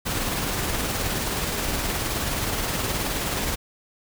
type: noise with tremolo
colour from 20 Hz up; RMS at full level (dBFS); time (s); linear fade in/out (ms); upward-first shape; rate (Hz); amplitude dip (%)
pink; -25; 0.05-3.56; 20; sine; 19; 30
effects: none